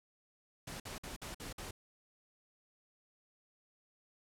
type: noise bursts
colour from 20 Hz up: pink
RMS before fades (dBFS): -45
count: 6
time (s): 0.67-1.71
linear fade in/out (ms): 5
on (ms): 130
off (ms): 52
effects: low-pass 12000 Hz 12 dB/octave